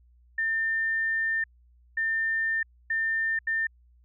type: tone bursts at uneven times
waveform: sine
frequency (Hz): 1800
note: A6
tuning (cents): +39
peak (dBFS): -24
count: 4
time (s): 0.38-1.44 / 1.97-2.63 / 2.9-3.39 / 3.47-3.67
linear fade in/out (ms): 5
effects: added 60 Hz sine -56 dBFS peak until 4.04 s